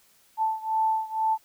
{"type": "beating tone pair", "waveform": "sine", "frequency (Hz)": [880, 882.1], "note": ["A5", "A5"], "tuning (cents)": [0, 4], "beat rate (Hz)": 2.1, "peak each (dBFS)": [-25, -27], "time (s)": [0.37, 1.38], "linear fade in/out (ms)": 50, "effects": ["white hiss -61 dBFS RMS until 1.44 s"]}